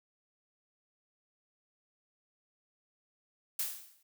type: noise with exponential decay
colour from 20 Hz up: blue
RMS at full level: -31 dBFS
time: 3.59-4.03 s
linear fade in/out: 5 ms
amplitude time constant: 94 ms
effects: none